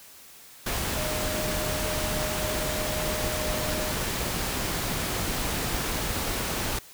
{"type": "tone in noise", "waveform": "sine", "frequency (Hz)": 615, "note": "D#5", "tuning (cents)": -20, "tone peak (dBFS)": -33, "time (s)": [0.96, 3.92], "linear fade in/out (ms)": 5, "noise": "pink", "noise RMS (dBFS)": -29, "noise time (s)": [0.66, 6.79], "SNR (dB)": -7, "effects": ["white hiss -49 dBFS RMS until 6.93 s"]}